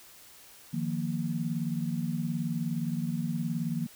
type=chord; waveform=sine; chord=Eb suspended second; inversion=none; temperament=equal; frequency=155.56 / 174.61 / 233.1 Hz; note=Eb3 / F3 / Bb3; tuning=0 / 0 / 0 cents; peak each=-33 dBFS; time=0.73-3.87 s; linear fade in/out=10 ms; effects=white hiss -53 dBFS RMS until 3.95 s